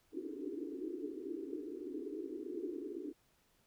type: band-pass noise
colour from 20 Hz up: pink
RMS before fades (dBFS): -43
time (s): 0.12-3.14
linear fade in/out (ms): 50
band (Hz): 270 to 430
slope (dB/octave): 96
effects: pink hiss -73 dBFS RMS until 3.66 s